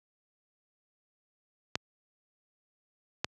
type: clicks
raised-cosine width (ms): 0.2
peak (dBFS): -11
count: 2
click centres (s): 1.755 / 3.245
effects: high-pass 80 Hz 12 dB/octave